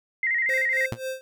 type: tone with vibrato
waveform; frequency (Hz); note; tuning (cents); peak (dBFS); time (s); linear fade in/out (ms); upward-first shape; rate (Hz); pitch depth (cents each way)
sine; 1982; B6; +6; -21; 0.23-0.86; 2; square; 13; 83
type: tone with tremolo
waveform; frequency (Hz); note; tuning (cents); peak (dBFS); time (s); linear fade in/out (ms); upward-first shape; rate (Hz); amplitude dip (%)
square; 523.3; C5; 0; -28; 0.49-1.21; 0; sine; 3.8; 90
type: tone with exponential decay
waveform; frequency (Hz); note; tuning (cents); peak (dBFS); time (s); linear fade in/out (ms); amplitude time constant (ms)
sawtooth; 116.54; A#2; 0; -20; 0.92-1; 0; 16
effects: none